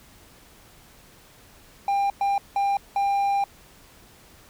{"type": "tone bursts at uneven times", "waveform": "triangle", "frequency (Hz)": 798, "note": "G5", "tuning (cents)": 31, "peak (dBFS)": -18, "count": 4, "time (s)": [[1.88, 2.1], [2.21, 2.38], [2.56, 2.77], [2.96, 3.44]], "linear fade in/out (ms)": 2, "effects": ["pink hiss -52 dBFS RMS until 4.49 s"]}